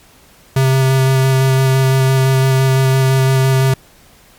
square tone with vibrato, 132.6 Hz, C3, 23 cents sharp, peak -10 dBFS, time 0.56-3.74 s, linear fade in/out 5 ms, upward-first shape square, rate 5.9 Hz, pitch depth 9 cents each way, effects pink hiss -46 dBFS RMS until 4.38 s + MP3 96 kbps

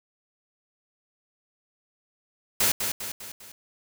white noise with echo, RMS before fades -22 dBFS, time 2.6-2.72 s, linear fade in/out 5 ms, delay 200 ms, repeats 4, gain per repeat -6 dB, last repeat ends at 3.52 s, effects none

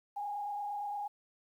sine tone with frequency modulation, 820 Hz, G#5, 22 cents flat, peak -35 dBFS, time 0.16-1.08 s, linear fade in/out 10 ms, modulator 28.7 Hz, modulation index 0.74, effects 11-bit

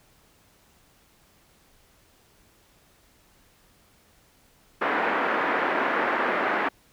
white band-pass noise, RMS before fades -25 dBFS, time 4.81-6.69 s, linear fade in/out 10 ms, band 240 to 1800 Hz, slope 24 dB/octave, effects pink hiss -60 dBFS RMS until 6.92 s

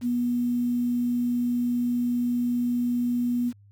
sine tone with quantisation, 242.5 Hz, B3, 31 cents flat, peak -22 dBFS, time 0.01-3.53 s, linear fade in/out 50 ms, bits 8, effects added 101 Hz sine -51 dBFS peak until 3.71 s

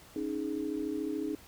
sine chord, C# suspended second, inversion none, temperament equal with one note detuned, 277.2 / 311.1 / 418 Hz, C#4 / D#4 / G#4, 0 / 0 / +11 cents, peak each -37 / -34 / -38 dBFS, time 0.16-1.35 s, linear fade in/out 2 ms, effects pink hiss -55 dBFS RMS until 1.47 s

